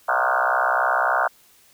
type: tone with frequency modulation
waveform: sine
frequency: 1075 Hz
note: C6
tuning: 47 cents sharp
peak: -17 dBFS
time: 0.08-1.28 s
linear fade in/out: 10 ms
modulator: 63.5 Hz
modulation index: 7.2
effects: white hiss -55 dBFS RMS until 1.73 s